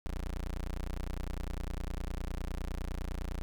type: tone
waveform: 25% pulse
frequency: 29.83 Hz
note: A#0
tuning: 41 cents sharp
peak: -31 dBFS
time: 0.06-3.42 s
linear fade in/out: 0 ms
effects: none